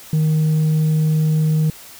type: tone with tanh clipping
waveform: sine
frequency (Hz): 155.9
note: D#3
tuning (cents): +4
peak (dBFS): -14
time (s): 0.13-1.7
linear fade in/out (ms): 2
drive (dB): 2
effects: white hiss -40 dBFS RMS until 1.99 s